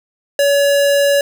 square tone, 566 Hz, C#5, 36 cents sharp, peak -11 dBFS, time 0.39-1.21 s, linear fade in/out 2 ms, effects none

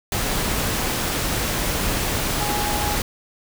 sine tone in noise, 830.6 Hz, G#5, in tune, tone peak -26 dBFS, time 2.4-2.95 s, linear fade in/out 2 ms, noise pink, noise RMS -23 dBFS, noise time 0.12-3.02 s, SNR -6 dB, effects none

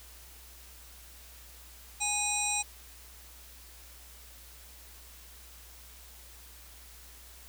harmonic tone with a mistuned harmonic, 827 Hz, G#5, 8 cents flat, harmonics 1 / 3 / 5 / 7 / 9 / 10, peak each -36 / -35 / -38 / -37 / -34 / -34 dBFS, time 2-2.63 s, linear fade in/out 20 ms, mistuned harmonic 5, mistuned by -80 cents, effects added 60 Hz sine -53 dBFS peak until 7.48 s + white hiss -53 dBFS RMS until 7.48 s

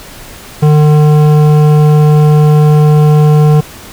triangle tone with hard clipping, 150.8 Hz, D3, 46 cents sharp, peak -5 dBFS, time 0.62-3.61 s, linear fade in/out 10 ms, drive 16 dB, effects pink hiss -31 dBFS RMS until 3.92 s

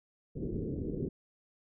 white low-pass noise, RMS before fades -36 dBFS, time 0.35-1.09 s, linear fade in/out 10 ms, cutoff 430 Hz, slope 48 dB/octave, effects none

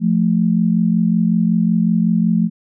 sine tone pair together, 174.61 / 220 Hz, F3 / A3, 0 / 0 cents, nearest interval major third, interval 400 cents, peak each -15 dBFS, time 0-2.5 s, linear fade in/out 50 ms, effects none

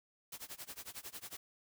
white noise with tremolo, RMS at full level -45 dBFS, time 0.32-1.37 s, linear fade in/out 5 ms, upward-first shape sine, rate 11 Hz, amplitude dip 95%, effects none

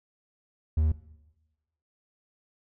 triangle tone, 77.78 Hz, D#2, in tune, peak -19 dBFS, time 0.77-0.92 s, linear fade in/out 5 ms, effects noise-tail reverb RT60 1.0 s tail -17 dB re dry

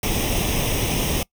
pink noise with comb filter, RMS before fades -22 dBFS, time 0.03-1.23 s, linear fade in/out 2 ms, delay 0.34 ms, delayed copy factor +0.7, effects noise-tail reverb RT60 0.1 s tail -23 dB re dry

